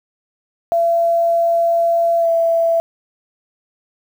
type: tone with pitch glide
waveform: sine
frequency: 676 to 666.3 Hz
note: E5 to E5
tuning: +43 to +18 cents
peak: -12 dBFS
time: 0.72-2.8 s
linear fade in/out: 0 ms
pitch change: -25 cents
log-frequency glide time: 2.18-2.29 s
effects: 7-bit